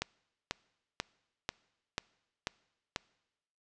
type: click train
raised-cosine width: 0.2 ms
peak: -15 dBFS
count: 7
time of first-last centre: 0.02-2.961 s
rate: 2.04 Hz
effects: noise-tail reverb RT60 1.0 s tail -24 dB re dry + resampled to 22050 Hz